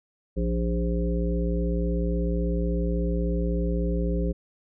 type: harmonic tone with a mistuned harmonic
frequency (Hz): 58.1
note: A#1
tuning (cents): -5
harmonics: 1 / 3 / 5 / 7 / 9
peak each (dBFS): -25 / -28 / -34 / -33 / -34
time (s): 0.36-4.33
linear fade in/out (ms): 20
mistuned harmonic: 5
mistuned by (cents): +21
effects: none